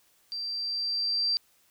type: tone with level ramp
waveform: sine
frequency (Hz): 4701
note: D8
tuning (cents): +1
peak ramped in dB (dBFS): -32 to -23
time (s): 0.32-1.37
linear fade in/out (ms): 0
effects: white hiss -65 dBFS RMS until 1.7 s